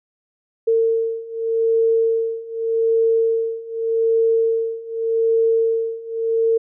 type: beating tone pair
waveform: sine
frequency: 453.1 / 453.94 Hz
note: A#4 / A#4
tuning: -49 / -46 cents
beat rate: 0.84 Hz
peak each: -20 / -18 dBFS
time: 0.67-6.58 s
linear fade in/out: 10 ms
effects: none